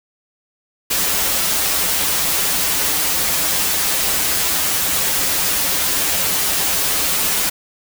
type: noise with comb filter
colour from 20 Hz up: white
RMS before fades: -18 dBFS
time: 0.9-7.5 s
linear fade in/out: 10 ms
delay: 8.4 ms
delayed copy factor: -0.9
effects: none